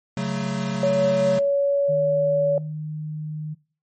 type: chord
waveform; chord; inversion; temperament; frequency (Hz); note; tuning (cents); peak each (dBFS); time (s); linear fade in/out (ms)
square; F# minor; second; equal with one note detuned; 138.59 / 185.85 / 220; C#3 / F#3 / A3; 0 / +8 / 0; -29 / -27 / -30; 0.17-1.39; 2
type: tone with pitch glide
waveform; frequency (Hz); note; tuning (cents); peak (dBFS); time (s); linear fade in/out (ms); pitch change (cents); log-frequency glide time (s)
sine; 562 to 567.2; C#5 to C#5; +24 to +40; -17; 0.83-2.58; 2; +16; 1.54-2.39
type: tone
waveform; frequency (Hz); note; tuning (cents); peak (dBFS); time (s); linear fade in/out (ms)
sine; 153.5; D#3; -23; -27; 1.88-3.55; 20
effects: noise-tail reverb RT60 0.4 s tail -22 dB re dry + MP3 32 kbps